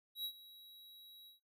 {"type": "tone with ADSR envelope", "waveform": "square", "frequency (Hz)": 3870, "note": "B7", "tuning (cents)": -36, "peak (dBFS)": -38, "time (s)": [0.15, 1.4], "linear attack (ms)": 95, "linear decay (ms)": 75, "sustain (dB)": -18, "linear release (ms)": 130, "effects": ["noise-tail reverb RT60 0.2 s tail -21 dB re dry"]}